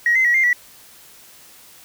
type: tone with pitch steps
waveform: sine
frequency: 1897 / 2061 / 1920 / 2099 / 1948 Hz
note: A#6 / C7 / B6 / C7 / B6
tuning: +30 / -27 / -49 / +5 / -24 cents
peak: -12 dBFS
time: 0.06-0.53 s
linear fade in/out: 2 ms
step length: 94 ms
effects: tanh soft clip ceiling -8 dBFS + white hiss -46 dBFS RMS until 1.84 s